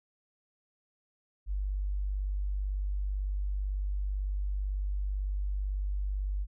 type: tone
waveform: sine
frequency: 49 Hz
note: G1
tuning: in tune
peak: -29 dBFS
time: 1.46-6.47 s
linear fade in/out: 50 ms
effects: none